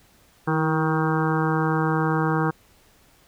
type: harmonic tone with a mistuned harmonic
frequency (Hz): 157.5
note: D#3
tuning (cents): +21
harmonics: 1 / 2 / 3 / 5 / 6 / 7 / 8 / 9 / 10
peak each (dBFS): -23 / -26 / -28 / -30 / -31 / -31 / -32 / -33 / -33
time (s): 0.47-2.51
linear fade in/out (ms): 10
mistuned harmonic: 2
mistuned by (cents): +40
effects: pink hiss -57 dBFS RMS until 3.27 s